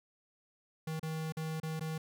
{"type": "tone with dropouts", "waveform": "square", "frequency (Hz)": 158.7, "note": "D#3", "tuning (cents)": 35, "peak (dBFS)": -36, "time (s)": [0.87, 1.98], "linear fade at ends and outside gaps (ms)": 5, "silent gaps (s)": [[0.996, 1.029], [1.323, 1.369], [1.601, 1.631], [1.796, 1.808]], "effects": []}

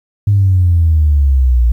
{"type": "exponential sweep", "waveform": "sine", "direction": "down", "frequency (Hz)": [103.83, 57.5], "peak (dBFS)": -6, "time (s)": [0.27, 1.72], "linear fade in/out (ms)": 5, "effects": ["tanh soft clip ceiling -2 dBFS", "8-bit"]}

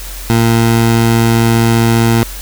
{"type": "tone", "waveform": "20% pulse", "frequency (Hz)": 115.1, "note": "A#2", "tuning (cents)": -22, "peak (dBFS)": -3, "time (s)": [0.3, 2.23], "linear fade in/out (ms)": 0, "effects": ["added 45 Hz sine -25 dBFS peak until 2.41 s", "white hiss -29 dBFS RMS until 2.41 s"]}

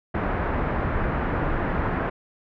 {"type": "low-pass noise", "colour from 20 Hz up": "pink", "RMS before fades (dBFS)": -25, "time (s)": [0.14, 2.1], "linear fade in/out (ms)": 10, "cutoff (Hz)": 1800, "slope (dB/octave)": 24, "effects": []}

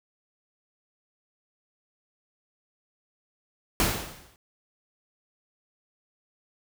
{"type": "noise with exponential decay", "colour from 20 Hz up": "pink", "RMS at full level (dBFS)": -21, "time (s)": [3.8, 4.36], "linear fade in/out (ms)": 1, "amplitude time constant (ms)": 120, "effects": []}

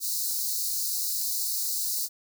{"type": "high-pass noise", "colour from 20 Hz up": "white", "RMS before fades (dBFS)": -29, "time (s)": [0, 2.09], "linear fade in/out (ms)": 50, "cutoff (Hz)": 4000, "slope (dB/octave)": 96, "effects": []}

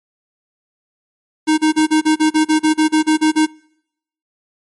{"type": "tone bursts", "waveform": "square", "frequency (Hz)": 311.1, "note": "D#4", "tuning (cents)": 0, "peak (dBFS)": -11, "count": 14, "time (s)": [1.47, 3.465], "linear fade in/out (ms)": 20, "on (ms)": 110, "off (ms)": 35, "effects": ["noise-tail reverb RT60 0.8 s tail -26 dB re dry", "MP3 48 kbps"]}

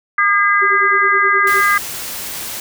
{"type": "harmonic tone", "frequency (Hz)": 405.5, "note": "G#4", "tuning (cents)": -41, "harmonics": [3, 4, 5], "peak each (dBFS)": [-14, -15, -16], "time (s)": [0.18, 1.78], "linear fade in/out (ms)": 5}
{"type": "tone with tremolo", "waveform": "sine", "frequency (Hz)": 390.2, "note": "G4", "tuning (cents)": -8, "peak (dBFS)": -19, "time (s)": [0.61, 1.65], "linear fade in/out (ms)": 20, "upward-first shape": "sine", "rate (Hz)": 9.6, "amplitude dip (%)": 95}
{"type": "noise", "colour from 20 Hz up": "white", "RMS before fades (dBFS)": -26, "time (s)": [1.47, 2.6], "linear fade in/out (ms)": 2}
{"effects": []}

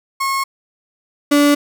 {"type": "tone pair in turn", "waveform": "35% pulse", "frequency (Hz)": [1087, 289.3], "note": ["C#6", "D4"], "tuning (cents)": [-34, -26], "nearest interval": "octave + major seventh", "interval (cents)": 2292, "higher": "first", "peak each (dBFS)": [-15, -8], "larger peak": "second", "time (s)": [[0.2, 0.44], [1.31, 1.55]], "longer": "neither", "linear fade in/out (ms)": 10, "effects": []}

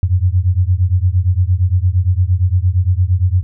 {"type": "beating tone pair", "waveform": "sine", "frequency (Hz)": [87.4, 96.1], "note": ["F2", "G2"], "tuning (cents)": [2, -34], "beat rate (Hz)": 8.7, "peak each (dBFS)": [-13, -14], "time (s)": [0.03, 3.43], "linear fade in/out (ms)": 0, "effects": []}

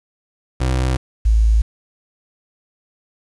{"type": "tone pair in turn", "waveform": ["30% pulse", "sine"], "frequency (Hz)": [64, 54.69], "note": ["C2", "A1"], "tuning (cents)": [-38, -10], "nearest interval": "minor third", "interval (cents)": 272, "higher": "first", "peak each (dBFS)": [-13, -10], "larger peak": "second", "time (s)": [[0.6, 0.97], [1.25, 1.62]], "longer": "neither", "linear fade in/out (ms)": 10, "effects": ["resampled to 22050 Hz", "7-bit"]}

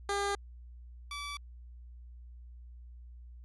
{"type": "tone pair in turn", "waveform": "15% pulse", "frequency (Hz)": [402, 1152.9], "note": ["G4", "D6"], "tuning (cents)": [44, -32], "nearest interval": "octave + tritone", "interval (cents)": 1824, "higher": "second", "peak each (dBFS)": [-24, -32], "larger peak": "first", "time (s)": [[0.09, 0.35], [1.11, 1.37]], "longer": "neither", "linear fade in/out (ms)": 2, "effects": ["added 60 Hz sine -47 dBFS peak until 3.44 s", "resampled to 24000 Hz"]}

